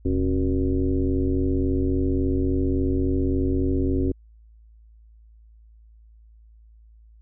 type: tone with frequency modulation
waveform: sine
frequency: 174.61 Hz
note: F3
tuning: in tune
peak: -19 dBFS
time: 0.05-4.12 s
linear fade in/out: 5 ms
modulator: 98.2 Hz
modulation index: 2.2
effects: added 55 Hz sine -48 dBFS peak until 7.21 s